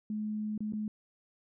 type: tone with dropouts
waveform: sine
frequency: 213.1 Hz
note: G#3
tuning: 45 cents sharp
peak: -32 dBFS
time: 0.1-0.88 s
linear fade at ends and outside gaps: 2 ms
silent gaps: 0.578-0.605 / 0.724-0.734 s
effects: none